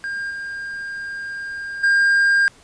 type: tone with level steps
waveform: triangle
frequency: 1605 Hz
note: G6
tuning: 40 cents sharp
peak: -22 / -25 / -11 dBFS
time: 0.04-2.48 s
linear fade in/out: 0 ms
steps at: 0.3 / 1.83 s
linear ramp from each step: 10 ms
effects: pink hiss -50 dBFS RMS until 2.63 s + resampled to 22050 Hz